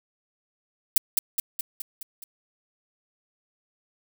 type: noise with echo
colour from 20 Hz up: violet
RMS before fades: -17 dBFS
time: 0.96-0.98 s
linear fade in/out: 2 ms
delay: 210 ms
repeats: 6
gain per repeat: -4 dB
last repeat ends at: 2.24 s
effects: none